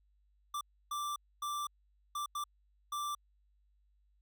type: tone bursts at uneven times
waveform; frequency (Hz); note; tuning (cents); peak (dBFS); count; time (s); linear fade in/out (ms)
square; 1174.7; D6; 0; -36; 6; 0.54-0.61 / 0.91-1.16 / 1.42-1.67 / 2.15-2.26 / 2.35-2.44 / 2.92-3.15; 5
effects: added 50 Hz sine -68 dBFS peak until 4.21 s